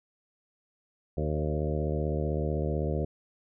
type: harmonic tone with a mistuned harmonic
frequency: 75.8 Hz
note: D#2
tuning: 45 cents flat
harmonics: 1 / 2 / 3 / 4 / 5 / 6 / 7 / 8 / 9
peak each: -31 / -32 / -38 / -39 / -36 / -37 / -37 / -42 / -43 dBFS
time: 1.17-3.05 s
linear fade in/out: 5 ms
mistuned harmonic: 7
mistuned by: +22 cents
effects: none